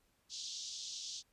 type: band-pass noise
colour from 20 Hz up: white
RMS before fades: -45 dBFS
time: 0.29-1.23 s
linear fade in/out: 50 ms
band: 3300 to 6600 Hz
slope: 48 dB/octave
effects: pink hiss -75 dBFS RMS until 1.32 s + resampled to 32000 Hz